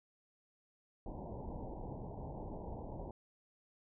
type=low-pass noise; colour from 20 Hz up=pink; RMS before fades=-45 dBFS; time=1.06-3.11 s; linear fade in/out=2 ms; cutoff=950 Hz; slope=96 dB/octave; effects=none